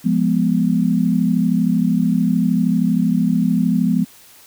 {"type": "chord", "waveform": "sine", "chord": "F diminished", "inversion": "none", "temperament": "equal", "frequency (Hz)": [174.61, 207.7, 246.9], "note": ["F3", "Ab3", "Cb4"], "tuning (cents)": [0, 0, 0], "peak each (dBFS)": -18, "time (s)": [0.04, 4.05], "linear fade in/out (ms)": 20, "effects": ["white hiss -46 dBFS RMS until 4.46 s"]}